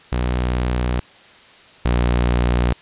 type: tone pair in turn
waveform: sawtooth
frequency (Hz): 61.4 / 60.17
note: B1 / B1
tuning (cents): -9 / -44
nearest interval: unison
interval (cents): 35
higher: first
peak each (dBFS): -14 / -11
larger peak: second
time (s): 0.12-1 / 1.85-2.73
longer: neither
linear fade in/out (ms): 5
effects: white hiss -46 dBFS RMS until 2.81 s + resampled to 8000 Hz